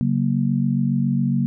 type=chord; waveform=sine; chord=F# major; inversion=second; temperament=equal with one note detuned; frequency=138.59 / 185.96 / 233.1 Hz; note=C#3 / F#3 / A#3; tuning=0 / +9 / 0 cents; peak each=-21 / -23 / -21 dBFS; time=0.01-1.46 s; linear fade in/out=0 ms; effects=none